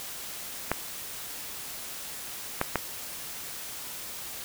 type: clicks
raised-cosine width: 0.5 ms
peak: -9 dBFS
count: 3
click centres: 0.716 / 2.614 / 2.757 s
effects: white hiss -39 dBFS RMS until 4.44 s